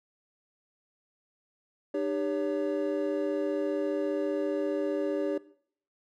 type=tone cluster; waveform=triangle; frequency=302.7 / 397.7 / 563 Hz; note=D#4 / G4 / C#5; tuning=-48 / +25 / +27 cents; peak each=-30 dBFS; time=1.94-5.38 s; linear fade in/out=5 ms; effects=noise-tail reverb RT60 0.6 s tail -19 dB re dry